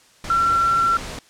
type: tone in noise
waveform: sine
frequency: 1358 Hz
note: F6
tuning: 49 cents flat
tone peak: -15 dBFS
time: 0.3-0.97 s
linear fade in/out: 2 ms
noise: pink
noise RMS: -32 dBFS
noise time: 0.24-1.19 s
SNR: +14 dB
effects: white hiss -53 dBFS RMS until 1.29 s + low-pass 8000 Hz 12 dB/octave